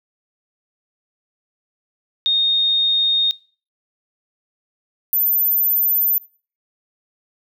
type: tone pair in turn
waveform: sine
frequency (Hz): 3697 / 13958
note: A#7 / A9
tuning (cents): -15 / -15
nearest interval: octave + major seventh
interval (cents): 2300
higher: second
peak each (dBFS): -14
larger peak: neither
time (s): 2.26-3.31 / 5.13-6.18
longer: neither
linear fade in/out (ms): 0
effects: noise-tail reverb RT60 0.4 s tail -23 dB re dry